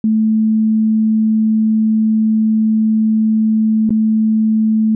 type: tone with dropouts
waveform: sine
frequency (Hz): 218.7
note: A3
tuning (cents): -10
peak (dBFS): -10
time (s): 0.04-4.95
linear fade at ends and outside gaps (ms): 2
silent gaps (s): 3.894-3.905
effects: none